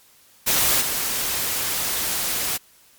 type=noise with level steps; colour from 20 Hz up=white; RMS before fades=-19 / -24 dBFS; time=0.46-2.58 s; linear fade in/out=20 ms; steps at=0.8 s; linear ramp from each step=20 ms; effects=white hiss -54 dBFS RMS until 2.98 s + MP3 96 kbps